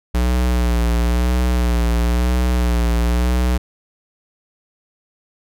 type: tone with vibrato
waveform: square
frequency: 60.1 Hz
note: B1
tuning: 46 cents flat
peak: -15 dBFS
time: 0.14-3.58 s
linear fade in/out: 10 ms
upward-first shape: sine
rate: 0.99 Hz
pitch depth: 50 cents each way
effects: none